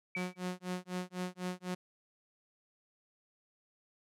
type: tone with exponential decay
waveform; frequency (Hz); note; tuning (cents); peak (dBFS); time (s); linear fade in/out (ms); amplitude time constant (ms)
sine; 2300; D7; -37; -33; 0.15-0.4; 2; 54
type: tone with tremolo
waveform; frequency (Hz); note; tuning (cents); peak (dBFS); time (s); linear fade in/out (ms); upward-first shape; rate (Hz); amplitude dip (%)
sawtooth; 181.5; F#3; -33; -30; 0.16-1.75; 10; sine; 4; 100
effects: low-pass 11000 Hz 12 dB/octave